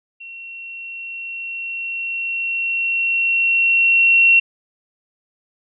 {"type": "tone with level ramp", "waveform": "sine", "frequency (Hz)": 2727, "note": "F7", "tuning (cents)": -42, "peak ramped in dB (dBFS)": [-33, -8], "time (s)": [0.2, 4.4], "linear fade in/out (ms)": 10, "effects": []}